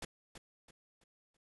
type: noise with echo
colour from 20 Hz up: pink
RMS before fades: -42 dBFS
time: 0.02-0.05 s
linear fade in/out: 5 ms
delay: 330 ms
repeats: 4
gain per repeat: -9 dB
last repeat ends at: 1.37 s
effects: resampled to 24000 Hz